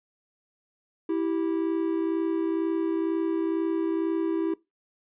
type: tone pair together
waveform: triangle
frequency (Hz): 327.9 / 390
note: E4 / G4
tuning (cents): -9 / -9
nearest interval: minor third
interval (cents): 300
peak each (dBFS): -23 / -28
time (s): 1.09-4.54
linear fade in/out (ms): 5
effects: noise-tail reverb RT60 0.2 s tail -20 dB re dry + resampled to 8000 Hz